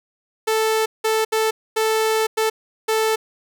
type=tone bursts at uneven times; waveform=sawtooth; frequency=440 Hz; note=A4; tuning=in tune; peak=-13 dBFS; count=6; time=0.47-0.86 / 1.04-1.25 / 1.32-1.51 / 1.76-2.27 / 2.37-2.5 / 2.88-3.16 s; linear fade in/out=10 ms; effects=none